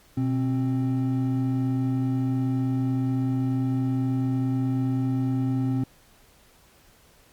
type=tone pair together; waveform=triangle; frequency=124.5 / 263.8 Hz; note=B2 / C4; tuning=+14 / +14 cents; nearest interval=octave + minor second; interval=1300 cents; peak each=-23 dBFS; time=0.17-5.84 s; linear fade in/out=5 ms; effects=pink hiss -57 dBFS RMS until 7.32 s + Opus 48 kbps